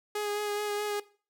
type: tone with vibrato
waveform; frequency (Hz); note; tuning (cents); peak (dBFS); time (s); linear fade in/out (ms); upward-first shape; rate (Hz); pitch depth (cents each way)
sawtooth; 415.3; G#4; 0; -26; 0.15-1; 5; sine; 4.7; 17
effects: noise-tail reverb RT60 0.4 s tail -19 dB re dry